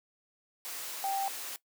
sine tone in noise, 784 Hz, G5, in tune, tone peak -29 dBFS, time 1.04-1.28 s, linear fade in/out 0 ms, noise white, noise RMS -40 dBFS, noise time 0.65-1.56 s, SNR +8 dB, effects noise-tail reverb RT60 0.1 s tail -18 dB re dry + high-pass 400 Hz 12 dB/octave

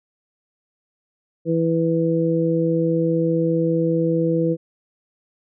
harmonic tone, 164.81 Hz, E3, in tune, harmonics 1 / 2 / 3, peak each -21 / -21 / -21 dBFS, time 1.45-4.57 s, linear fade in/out 50 ms, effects none

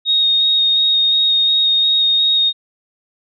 sine tone with vibrato, 3729 Hz, A#7, in tune, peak -11 dBFS, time 0.05-2.53 s, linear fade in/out 50 ms, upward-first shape square, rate 2.8 Hz, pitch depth 9 cents each way, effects none

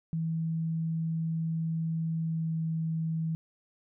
sine tone with pitch glide, 162.6 to 161.57 Hz, E3 to E3, -23 to -34 cents, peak -28 dBFS, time 0.13-3.35 s, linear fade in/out 0 ms, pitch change -11 cents, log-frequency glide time 2.2-2.56 s, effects none

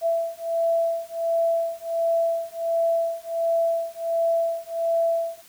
sine beating tone pair, 666 / 667.4 Hz, E5 / E5, +18 / +21 cents, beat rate 1.4 Hz, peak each -24 dBFS, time 0.01-5.42 s, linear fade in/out 50 ms, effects white hiss -51 dBFS RMS until 5.48 s

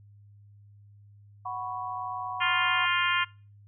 sine chord, F# suspended fourth, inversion none, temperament equal, 740 / 987.8 / 1108.7 Hz, F#5 / B5 / C#6, 0 / 0 / 0 cents, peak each -36 dBFS, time 1.45-2.86 s, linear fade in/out 10 ms
harmonic tone, 350.9 Hz, F4, 8 cents sharp, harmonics 3 / 4 / 5 / 6 / 7 / 8 / 9, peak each -29 / -30 / -31 / -32 / -32 / -33 / -34 dBFS, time 2.4-3.25 s, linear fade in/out 20 ms
effects noise-tail reverb RT60 0.4 s tail -24 dB re dry + added 102 Hz sine -51 dBFS peak until 3.67 s

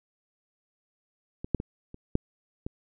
clicks, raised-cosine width 3 ms, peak -22 / -10 / -20 / -29 / -10 / -20 dBFS, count 6, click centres 1.445 / 1.547 / 1.601 / 1.944 / 2.154 / 2.665 s, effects none

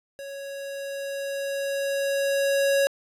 square tone with level ramp, 554.4 Hz, C#5, in tune, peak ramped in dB -36 to -19 dBFS, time 0.19-2.87 s, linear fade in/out 0 ms, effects resampled to 32000 Hz + 10-bit

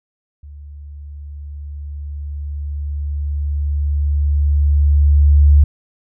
sine tone with level ramp, 72.6 Hz, D2, 19 cents flat, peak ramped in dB -33 to -5 dBFS, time 0.43-5.64 s, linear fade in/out 5 ms, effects none

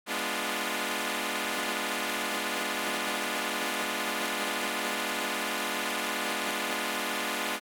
5% pulse chord, G# diminished seventh, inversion none, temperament equal, 207.7 / 246.9 / 293.7 / 349.2 Hz, G#3 / B3 / D4 / F4, 0 / 0 / 0 / 0 cents, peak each -24 dBFS, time 0.06-7.6 s, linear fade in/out 50 ms, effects AAC 64 kbps

